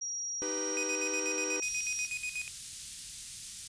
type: tone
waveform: sine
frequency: 5690 Hz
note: F8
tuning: 31 cents sharp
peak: -34 dBFS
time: 0.01-2.07 s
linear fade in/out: 10 ms
type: chord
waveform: 45% pulse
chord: Eb augmented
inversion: none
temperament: equal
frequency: 311.1 / 392 / 493.9 Hz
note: Eb4 / G4 / B4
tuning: 0 / 0 / 0 cents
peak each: -40 / -40 / -39 dBFS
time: 0.42-1.6 s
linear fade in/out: 0 ms
type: tone with tremolo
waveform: 45% pulse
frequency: 2494 Hz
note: D#7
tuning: 3 cents sharp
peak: -33 dBFS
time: 0.77-2.48 s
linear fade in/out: 0 ms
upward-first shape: square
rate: 8.2 Hz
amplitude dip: 75%
type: band-stop noise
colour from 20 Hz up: white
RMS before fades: -41 dBFS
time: 1.62-3.68 s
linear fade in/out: 10 ms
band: 120 to 3800 Hz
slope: 12 dB/octave
effects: resampled to 22050 Hz